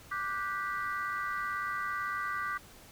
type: chord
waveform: sine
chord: G major seventh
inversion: second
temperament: just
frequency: 1176 / 1470 / 1568 / 1960 Hz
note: D6 / F#6 / G6 / B6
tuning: +2 / -12 / 0 / -14 cents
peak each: -34 / -39 / -39 / -39 dBFS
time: 0.11-2.58 s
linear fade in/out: 10 ms
effects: tanh soft clip ceiling -23 dBFS + pink hiss -54 dBFS RMS until 2.91 s